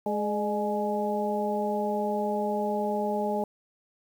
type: harmonic tone with a mistuned harmonic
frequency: 209.7 Hz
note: G#3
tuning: 17 cents sharp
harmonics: 1 / 2 / 3 / 4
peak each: -31 / -31 / -31 / -31 dBFS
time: 0.06-3.44 s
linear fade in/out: 2 ms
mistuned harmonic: 3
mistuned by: -53 cents
effects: 9-bit